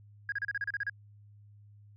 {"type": "tone bursts", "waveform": "sine", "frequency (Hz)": 1640, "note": "G#6", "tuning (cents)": -22, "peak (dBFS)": -29, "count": 10, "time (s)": [0.29, 0.897], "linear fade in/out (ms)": 2, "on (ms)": 31, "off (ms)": 33, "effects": ["tanh soft clip ceiling -26 dBFS", "added 103 Hz sine -53 dBFS peak until 1.96 s"]}